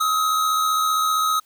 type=tone pair together; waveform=square; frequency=1266.7 / 1342 Hz; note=D#6 / E6; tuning=+31 / +31 cents; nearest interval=minor second; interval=100 cents; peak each=-19 / -30 dBFS; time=0-1.4 s; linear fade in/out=10 ms; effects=white hiss -60 dBFS RMS until 1.45 s